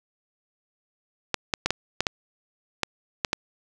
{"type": "clicks", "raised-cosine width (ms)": 0.2, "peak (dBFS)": -5, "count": 9, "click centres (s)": [1.343, 1.538, 1.66, 1.706, 2.006, 2.068, 2.833, 3.248, 3.331], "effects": []}